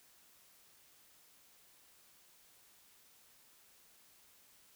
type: silence
effects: white hiss -65 dBFS RMS until 4.75 s